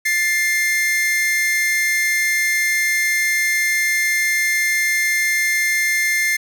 45% pulse tone pair together, 1760 / 2106 Hz, A6 / C7, 0 / +11 cents, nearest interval minor third, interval 311 cents, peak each -22 / -17 dBFS, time 0.05-6.37 s, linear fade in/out 10 ms, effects none

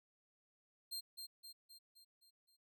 sawtooth tone with echo, 4186 Hz, C8, in tune, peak -39 dBFS, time 0.91-1.01 s, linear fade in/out 20 ms, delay 260 ms, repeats 6, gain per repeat -5 dB, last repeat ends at 2.57 s, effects none

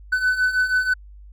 triangle beating tone pair, 1500 / 1506.2 Hz, F#6 / F#6, +23 / +30 cents, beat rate 6.2 Hz, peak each -22 / -17 dBFS, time 0.12-0.94 s, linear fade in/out 10 ms, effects added 50 Hz sine -40 dBFS peak until 1.32 s

